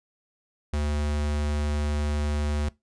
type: tone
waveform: square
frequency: 74 Hz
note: D2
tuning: 14 cents sharp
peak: -25 dBFS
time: 0.73-2.69 s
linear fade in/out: 5 ms
effects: noise-tail reverb RT60 0.2 s tail -21 dB re dry + resampled to 22050 Hz